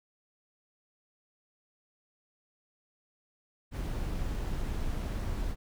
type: noise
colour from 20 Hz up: brown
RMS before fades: -33 dBFS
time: 3.71-5.56 s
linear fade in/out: 50 ms
effects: none